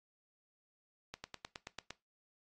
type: slowing click train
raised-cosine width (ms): 0.2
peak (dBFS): -25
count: 8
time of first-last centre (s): 1.14-1.906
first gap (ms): 100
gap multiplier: 1.03
effects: noise-tail reverb RT60 0.2 s tail -19 dB re dry + AAC 32 kbps